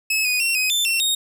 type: tone with pitch steps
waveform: sawtooth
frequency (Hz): 2585 / 2482 / 2725 / 2519 / 3542 / 2712 / 3723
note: E7 / D#7 / F7 / D#7 / A7 / E7 / A#7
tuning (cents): -34 / -5 / -43 / +21 / +11 / +49 / -3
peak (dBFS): -15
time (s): 0.1-1.15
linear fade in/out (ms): 5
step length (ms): 150
effects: none